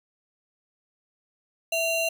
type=ring-modulated tone; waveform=square; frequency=1707 Hz; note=G#6; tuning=47 cents sharp; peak=-21 dBFS; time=1.72-2.09 s; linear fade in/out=5 ms; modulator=1050 Hz; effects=none